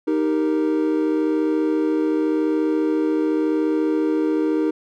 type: chord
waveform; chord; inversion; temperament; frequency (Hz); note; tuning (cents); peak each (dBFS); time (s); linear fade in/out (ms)
triangle; Eb major; none; equal; 311.1 / 392 / 466.2; Eb4 / G4 / Bb4; 0 / 0 / 0; -17 / -23 / -23; 0.07-4.71; 10
effects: none